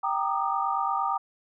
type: chord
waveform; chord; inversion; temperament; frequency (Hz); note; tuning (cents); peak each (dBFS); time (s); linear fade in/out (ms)
sine; Eb major seventh; first; equal with one note detuned; 784 / 932.3 / 1195.9 / 1244.5; G5 / Bb5 / D6 / Eb6; 0 / 0 / +31 / 0; -29 / -30 / -29 / -32; 0.03-1.18; 10
effects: none